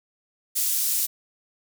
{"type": "high-pass noise", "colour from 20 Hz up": "pink", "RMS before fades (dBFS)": -24, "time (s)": [0.55, 1.07], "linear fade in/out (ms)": 20, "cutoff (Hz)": 8400, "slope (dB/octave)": 12, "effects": []}